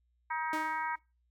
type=harmonic tone; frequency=316.5 Hz; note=D#4; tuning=30 cents sharp; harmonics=3 / 4 / 5 / 6 / 7; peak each=-33 / -41 / -40 / -43 / -43 dBFS; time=0.3-0.96 s; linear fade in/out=10 ms
type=tone with exponential decay; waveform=sawtooth; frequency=310 Hz; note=D#4; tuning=6 cents flat; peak=-30 dBFS; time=0.53-0.99 s; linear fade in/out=2 ms; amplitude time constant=99 ms
effects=noise-tail reverb RT60 0.3 s tail -25 dB re dry + added 60 Hz sine -70 dBFS peak until 1.3 s